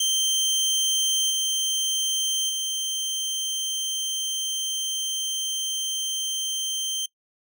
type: tone with level steps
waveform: 25% pulse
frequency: 3136 Hz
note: G7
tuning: in tune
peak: -17 / -19 / -22 dBFS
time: 0-7.06 s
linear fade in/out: 5 ms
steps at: 1.3 / 2.49 s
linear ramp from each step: 5 ms
effects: noise-tail reverb RT60 0.1 s tail -21 dB re dry